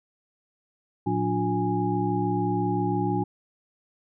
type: tone cluster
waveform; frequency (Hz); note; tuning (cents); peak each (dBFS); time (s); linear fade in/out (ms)
sine; 114.5 / 181.6 / 290.8 / 356.9 / 827; A#2 / F#3 / D4 / F4 / G#5; -31 / -32 / -17 / +38 / -8; -29; 1.06-3.24; 10
effects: none